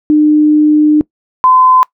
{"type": "tone pair in turn", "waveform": "sine", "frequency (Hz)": [302.2, 1022.4], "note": ["D4", "C6"], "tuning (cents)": [50, -40], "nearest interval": "octave + major sixth", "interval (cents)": 2110, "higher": "second", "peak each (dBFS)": -4, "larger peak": "neither", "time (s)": [[0.1, 1.01], [1.44, 1.83]], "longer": "first", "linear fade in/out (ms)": 0, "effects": ["noise-tail reverb RT60 0.1 s tail -22 dB re dry"]}